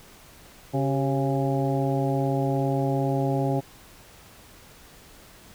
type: harmonic tone with a mistuned harmonic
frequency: 137.1 Hz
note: C#3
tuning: 19 cents flat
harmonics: 1 / 2 / 3 / 4 / 5 / 6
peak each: -25 / -28 / -30 / -31 / -32 / -33 dBFS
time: 0.73-3.61 s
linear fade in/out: 20 ms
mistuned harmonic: 3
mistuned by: -76 cents
effects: pink hiss -50 dBFS RMS until 5.54 s